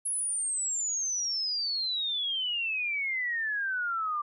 sine exponential sweep, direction down, 10680 to 1174.7 Hz, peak -28 dBFS, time 0.05-4.22 s, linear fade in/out 10 ms, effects none

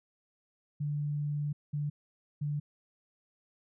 sine tone bursts at uneven times, 146.83 Hz, D3, in tune, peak -30 dBFS, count 3, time 0.8-1.53 / 1.73-1.9 / 2.41-2.6 s, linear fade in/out 10 ms, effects none

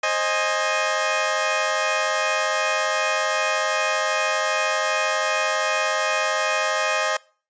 15% pulse chord, Ab major, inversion first, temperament equal with one note detuned, 529.6 / 622.3 / 830.6 Hz, C5 / Eb5 / Ab5, +21 / 0 / 0 cents, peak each -20 / -16 / -21 dBFS, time 0.03-7.17 s, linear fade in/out 5 ms, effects noise-tail reverb RT60 0.4 s tail -23 dB re dry + resampled to 16000 Hz

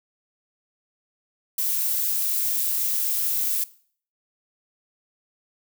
violet noise with amplitude modulation, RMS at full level -23 dBFS, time 1.58-3.64 s, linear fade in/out 5 ms, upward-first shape sine, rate 273 Hz, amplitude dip 25%, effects noise-tail reverb RT60 0.5 s tail -19 dB re dry

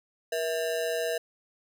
square ring-modulated tone, 565 Hz, C#5, 33 cents sharp, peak -25 dBFS, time 0.32-1.18 s, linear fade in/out 5 ms, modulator 87.2 Hz, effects none

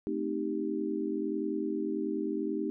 sine chord, A half-diminished seventh, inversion none, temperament equal, 220 / 261.6 / 311.1 / 392 Hz, A3 / C4 / Eb4 / G4, 0 / 0 / 0 / 0 cents, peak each -37 / -38 / -33 / -35 dBFS, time 0.07-2.7 s, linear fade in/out 0 ms, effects none

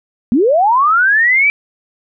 sine linear sweep, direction up, 211.2 to 2349 Hz, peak -8 dBFS, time 0.32-1.5 s, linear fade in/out 0 ms, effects none

